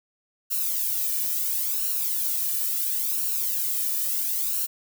violet noise with flanger, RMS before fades -26 dBFS, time 0.5-4.67 s, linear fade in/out 20 ms, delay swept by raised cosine 0.71 to 1.7 ms, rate 0.73 Hz, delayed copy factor +1, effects none

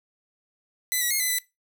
5% pulse tone with pitch steps, 2005 / 1937 / 2148 / 2016 / 1996 Hz, B6 / B6 / C7 / B6 / B6, +26 / -34 / +45 / +35 / +18 cents, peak -13 dBFS, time 0.92-1.385 s, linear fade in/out 0 ms, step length 93 ms, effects noise-tail reverb RT60 0.2 s tail -19 dB re dry

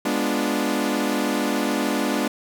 sawtooth chord, G# diminished seventh, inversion none, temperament equal, 207.7 / 246.9 / 293.7 / 349.2 Hz, G#3 / B3 / D4 / F4, 0 / 0 / 0 / 0 cents, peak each -23 / -22 / -21 / -26 dBFS, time 0.05-2.28 s, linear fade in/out 5 ms, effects none

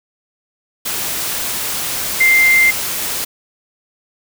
sine tone in noise, 2093 Hz, C7, in tune, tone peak -8 dBFS, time 2.2-2.71 s, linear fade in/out 10 ms, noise white, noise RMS -21 dBFS, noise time 0.85-3.25 s, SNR +10 dB, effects none

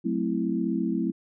sine chord, F# half-diminished seventh, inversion none, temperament equal, 185 / 220 / 261.6 / 329.6 Hz, F#3 / A3 / C4 / E4, 0 / 0 / 0 / 0 cents, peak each -30 / -29 / -30 / -29 dBFS, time 0.04-1.12 s, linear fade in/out 20 ms, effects none

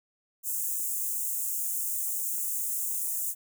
white high-pass noise, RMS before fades -31 dBFS, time 0.43-3.35 s, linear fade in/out 50 ms, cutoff 6800 Hz, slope 48 dB/octave, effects none

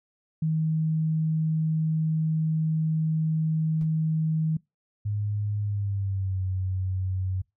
sine tone, 158.3 Hz, D#3, 30 cents sharp, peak -22 dBFS, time 0.42-4.57 s, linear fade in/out 5 ms
brown noise with exponential decay, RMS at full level -41 dBFS, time 3.81-3.91 s, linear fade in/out 1 ms, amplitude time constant 20 ms
sine tone with pitch glide, 103.83 to 93.58 Hz, G#2 to F#2, 0 to +20 cents, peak -25 dBFS, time 5.05-7.42 s, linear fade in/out 10 ms, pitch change -180 cents, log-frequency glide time 5.61-6.42 s
effects noise-tail reverb RT60 0.2 s tail -24 dB re dry

